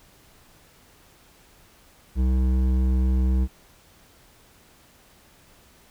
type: tone with hard clipping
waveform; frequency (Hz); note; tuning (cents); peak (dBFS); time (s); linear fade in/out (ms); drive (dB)
triangle; 64; C2; -38; -20; 2.15-3.48; 50; 14
effects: pink hiss -55 dBFS RMS until 5.9 s